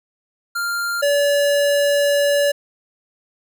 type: tone pair in turn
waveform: square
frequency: 1395 / 572.8 Hz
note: F6 / D5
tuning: -2 / -43 cents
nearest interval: octave + minor third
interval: 1541 cents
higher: first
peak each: -21 / -15 dBFS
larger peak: second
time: 0.55-1.02 / 1.02-2.52 s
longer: second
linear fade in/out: 10 ms
effects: none